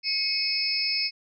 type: tone cluster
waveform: sine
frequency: 2187 / 2538 / 4383 / 4970 / 5200 Hz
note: C#7 / D#7 / C#8 / D#8 / E8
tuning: -24 / +34 / -20 / -3 / -24 cents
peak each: -34 / -32 / -32 / -30 / -27 dBFS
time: 0.03-1.11 s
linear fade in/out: 50 ms
effects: none

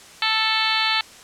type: harmonic tone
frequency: 440 Hz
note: A4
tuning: in tune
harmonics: 2 / 3 / 4 / 5 / 6 / 7 / 8 / 9 / 10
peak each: -27 / -27 / -27 / -27 / -27 / -27 / -27 / -27 / -27 dBFS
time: 0.22-1.01 s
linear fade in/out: 2 ms
effects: white hiss -44 dBFS RMS until 1.23 s + low-pass 8000 Hz 12 dB/octave

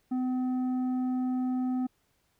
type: tone with tanh clipping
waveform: triangle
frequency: 254.2 Hz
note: C4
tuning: 50 cents flat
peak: -28 dBFS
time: 0.11-1.87 s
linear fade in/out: 10 ms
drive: 11 dB
effects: pink hiss -72 dBFS RMS until 2.39 s

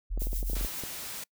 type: tone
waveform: sine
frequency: 42.17 Hz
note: E1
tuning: 40 cents sharp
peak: -28 dBFS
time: 0.1-0.67 s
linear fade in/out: 20 ms
type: clicks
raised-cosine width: 2 ms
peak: -26 dBFS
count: 11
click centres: 0.176 / 0.22 / 0.27 / 0.331 / 0.429 / 0.499 / 0.533 / 0.567 / 0.611 / 0.648 / 0.837 s
type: noise with tremolo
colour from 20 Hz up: violet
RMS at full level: -37 dBFS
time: 0.19-0.82 s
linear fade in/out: 20 ms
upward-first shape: triangle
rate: 7 Hz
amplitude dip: 75%
type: noise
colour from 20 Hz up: white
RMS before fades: -39 dBFS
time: 0.55-1.24 s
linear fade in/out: 5 ms
effects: noise-tail reverb RT60 0.1 s tail -26 dB re dry

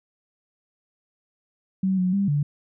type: tone with pitch steps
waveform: sine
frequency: 190 / 183 / 198.5 / 145.4 Hz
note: F#3 / F#3 / G3 / D3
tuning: +46 / -19 / +22 / -17 cents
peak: -19 dBFS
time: 1.83-2.43 s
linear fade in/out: 5 ms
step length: 150 ms
effects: none

